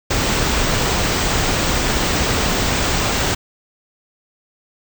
pink band-stop noise, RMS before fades -18 dBFS, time 0.1-3.35 s, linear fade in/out 10 ms, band 8500 to 15000 Hz, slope 96 dB/octave, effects none

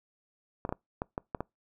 clicks, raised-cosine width 1 ms, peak -18 dBFS, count 7, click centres 0.651 / 0.692 / 0.725 / 1.019 / 1.179 / 1.348 / 1.406 s, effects noise-tail reverb RT60 0.2 s tail -26 dB re dry

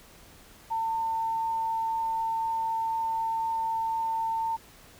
sine tone, 901 Hz, A5, 41 cents sharp, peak -26 dBFS, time 0.7-4.57 s, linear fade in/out 20 ms, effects pink hiss -53 dBFS RMS until 4.99 s

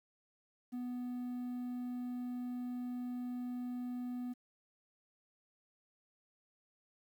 triangle tone, 246.9 Hz, B3, in tune, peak -36 dBFS, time 0.72-4.34 s, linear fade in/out 20 ms, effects 11-bit

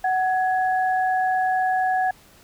sine tone pair together, 746 / 1674.7 Hz, F#5 / G#6, +14 / +14 cents, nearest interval octave + major second, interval 1400 cents, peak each -19 / -27 dBFS, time 0.04-2.11 s, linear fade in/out 5 ms, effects pink hiss -52 dBFS RMS until 2.43 s

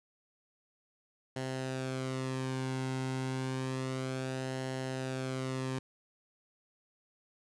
sawtooth tone with flanger, 130.81 Hz, C3, in tune, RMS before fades -36 dBFS, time 1.36-5.79 s, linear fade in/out 5 ms, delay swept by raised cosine 0.83 to 1.7 ms, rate 0.3 Hz, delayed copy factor -0.55, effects resampled to 22050 Hz + 10-bit

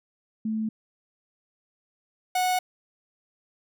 sine / 45% pulse tone pair in turn, 219 / 734.7 Hz, A3 / F#5, -8 / -12 cents, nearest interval octave + major sixth, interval 2096 cents, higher second, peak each -25 / -22 dBFS, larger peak second, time 0.45-0.69 / 2.35-2.59 s, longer neither, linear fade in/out 5 ms, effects none

